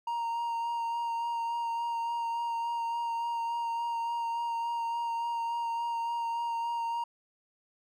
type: tone with vibrato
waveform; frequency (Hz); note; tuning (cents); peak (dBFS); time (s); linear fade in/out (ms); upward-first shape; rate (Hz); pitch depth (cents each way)
triangle; 932.3; A#5; 0; -28; 0.07-7.04; 5; sine; 3.5; 15
effects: none